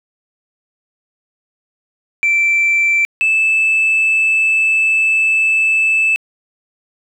sine tone pair in turn, 2340 / 2627 Hz, D7 / E7, -7 / -7 cents, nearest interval major second, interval 200 cents, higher second, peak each -9 dBFS, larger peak neither, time 2.23-3.05 / 3.21-6.16 s, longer second, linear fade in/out 0 ms, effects tanh soft clip ceiling -8 dBFS + 8-bit

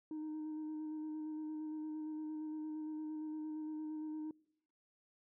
sine tone with vibrato, 309 Hz, D#4, 12 cents flat, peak -38 dBFS, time 0.11-4.31 s, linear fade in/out 2 ms, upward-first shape square, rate 8.7 Hz, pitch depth 14 cents each way, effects noise-tail reverb RT60 0.9 s tail -26 dB re dry + tanh soft clip ceiling -39 dBFS

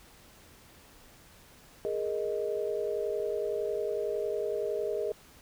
sine chord, Ab suspended second, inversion none, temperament equal, 415.3 / 466.2 / 622.3 Hz, Ab4 / Bb4 / Eb5, 0 / 0 / 0 cents, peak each -32 / -34 / -35 dBFS, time 1.85-5.12 s, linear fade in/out 0 ms, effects pink hiss -56 dBFS RMS until 5.41 s

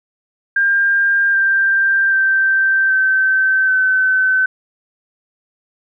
sine tone with pitch steps, 1600 / 1580.7 / 1561.7 / 1542.8 / 1524.2 Hz, G6 / G6 / G6 / G6 / G6, +35 / +14 / -7 / -28 / -49 cents, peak -11 dBFS, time 0.56-4.46 s, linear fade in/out 5 ms, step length 780 ms, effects none

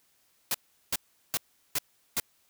white noise bursts, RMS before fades -28 dBFS, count 5, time 0.51-2.2 s, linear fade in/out 2 ms, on 34 ms, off 380 ms, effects white hiss -68 dBFS RMS until 2.49 s

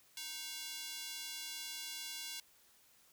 square tone with high-pass filter, 311.1 Hz, D#4, in tune, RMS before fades -45 dBFS, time 0.17-2.4 s, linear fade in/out 2 ms, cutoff 3500 Hz, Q 1.1, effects white hiss -67 dBFS RMS until 3.12 s

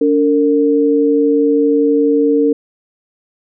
sine tone pair together, 287.4 / 456.2 Hz, D4 / A#4, -37 / -37 cents, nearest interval minor sixth, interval 800 cents, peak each -12 dBFS, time 0.01-2.53 s, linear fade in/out 5 ms, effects none

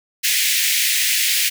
pink high-pass noise, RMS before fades -18 dBFS, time 0.23-1.5 s, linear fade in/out 20 ms, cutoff 1900 Hz, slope 48 dB/octave, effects none

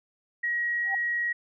sine tone, 1901 Hz, A#6, 33 cents sharp, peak -25 dBFS, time 0.43-1.33 s, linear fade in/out 10 ms
sine tone with exponential growth, 786 Hz, G5, 4 cents sharp, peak -26 dBFS, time 0.83-0.95 s, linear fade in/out 5 ms, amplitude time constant 26 ms
effects none

